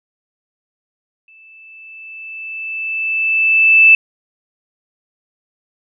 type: tone with exponential growth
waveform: sine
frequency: 2637 Hz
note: E7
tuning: in tune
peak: -3 dBFS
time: 1.28-3.95 s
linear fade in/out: 2 ms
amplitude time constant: 580 ms
effects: none